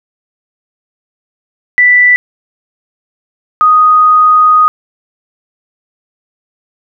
sine tone pair in turn, 1975.5 / 1244.5 Hz, B6 / D#6, 0 / 0 cents, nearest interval minor sixth, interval 800 cents, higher first, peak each -3 dBFS, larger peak neither, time 1.78-2.16 / 3.61-4.68 s, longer second, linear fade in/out 0 ms, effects none

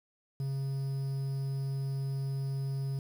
triangle tone with quantisation, 136.1 Hz, C#3, 31 cents flat, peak -29 dBFS, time 0.4-2.99 s, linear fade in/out 2 ms, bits 9, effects none

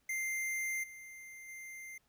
square tone with level steps, 2093 Hz, C7, in tune, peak -35 / -49 / -46 dBFS, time 0.09-1.98 s, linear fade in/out 5 ms, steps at 0.83 / 1.48 s, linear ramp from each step 10 ms, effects pink hiss -75 dBFS RMS until 2.08 s

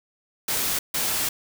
white noise bursts at uneven times, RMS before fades -25 dBFS, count 2, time 0.48-0.79 / 0.94-1.29 s, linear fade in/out 5 ms, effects none

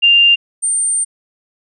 sine tone pair in turn, 2794 / 8870 Hz, F7 / C#9, 0 / 0 cents, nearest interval octave + minor sixth, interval 2000 cents, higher second, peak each -6 / -13 dBFS, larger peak first, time 0.02-0.36 / 0.62-1.05 s, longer second, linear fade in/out 20 ms, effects none

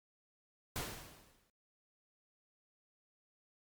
pink noise with exponential decay, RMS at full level -38 dBFS, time 0.76-1.5 s, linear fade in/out 0 ms, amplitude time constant 160 ms, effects Opus 48 kbps

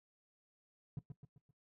triangle tone with echo, 140.8 Hz, C#3, 27 cents sharp, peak -35 dBFS, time 0.97-0.99 s, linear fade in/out 2 ms, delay 130 ms, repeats 4, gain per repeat -7 dB, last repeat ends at 1.51 s, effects noise-tail reverb RT60 0.1 s tail -17 dB re dry + tanh soft clip ceiling -34 dBFS

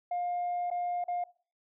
sine tone with dropouts, 708 Hz, F5, 23 cents sharp, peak -28 dBFS, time 0.11-1.24 s, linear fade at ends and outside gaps 5 ms, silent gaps 0.703-0.712 / 1.041-1.081 s, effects noise-tail reverb RT60 0.4 s tail -20 dB re dry + tanh soft clip ceiling -27 dBFS

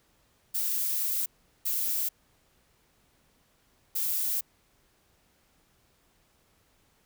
violet noise bursts at uneven times, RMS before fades -29 dBFS, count 3, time 0.54-1.26 / 1.65-2.09 / 3.95-4.41 s, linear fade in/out 10 ms, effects pink hiss -67 dBFS RMS until 7.05 s

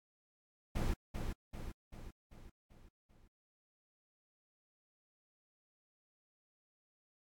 brown noise with echo, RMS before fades -34 dBFS, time 0.75-0.94 s, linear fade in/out 10 ms, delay 390 ms, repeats 6, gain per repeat -5 dB, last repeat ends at 3.28 s, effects AAC 64 kbps

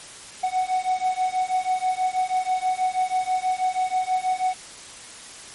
triangle beating tone pair, 740 / 746.2 Hz, F#5 / F#5, 0 / +14 cents, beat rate 6.2 Hz, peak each -22 / -22 dBFS, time 0.43-4.54 s, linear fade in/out 10 ms, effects white hiss -41 dBFS RMS until 5.54 s + MP3 48 kbps

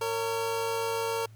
25% pulse tone pair together, 457.3 / 558.1 Hz, A#4 / C#5, -33 / +12 cents, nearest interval minor third, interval 345 cents, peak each -25 / -33 dBFS, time 0.01-1.26 s, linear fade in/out 5 ms, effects added 109 Hz sine -48 dBFS peak until 1.35 s + pink hiss -63 dBFS RMS until 1.35 s

